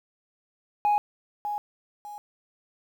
sine tone with echo, 830.6 Hz, G#5, in tune, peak -17 dBFS, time 0.85-0.98 s, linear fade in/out 0 ms, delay 600 ms, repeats 2, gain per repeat -10 dB, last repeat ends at 2.18 s, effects tanh soft clip ceiling -18 dBFS + 9-bit

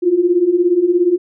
sine beating tone pair, 339.6 / 356.6 Hz, F4 / F4, -48 / +36 cents, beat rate 17 Hz, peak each -16 / -12 dBFS, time 0.02-1.18 s, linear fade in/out 20 ms, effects none

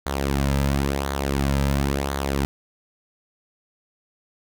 sawtooth tone with flanger, 69.3 Hz, C#2, in tune, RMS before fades -23 dBFS, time 0.06-2.45 s, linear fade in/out 0 ms, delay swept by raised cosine 0.37 to 2.77 ms, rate 0.96 Hz, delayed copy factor -0.6, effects none

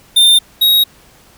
square tone pair in turn, 3608 / 3789 Hz, A7 / A#7, +43 / +27 cents, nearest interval minor second, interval 84 cents, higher second, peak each -6 / -8 dBFS, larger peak first, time 0.16-0.39 / 0.61-0.84 s, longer neither, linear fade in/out 10 ms, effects pink hiss -46 dBFS RMS until 1.37 s

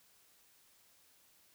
silence, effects white hiss -67 dBFS RMS until 1.54 s

